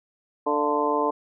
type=harmonic tone with a mistuned harmonic; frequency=147.8 Hz; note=D3; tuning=11 cents sharp; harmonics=2 / 3 / 4 / 5 / 6 / 7; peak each=-29 / -26 / -29 / -32 / -27 / -26 dBFS; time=0.46-1.11 s; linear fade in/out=10 ms; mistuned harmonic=5; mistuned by=-100 cents; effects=none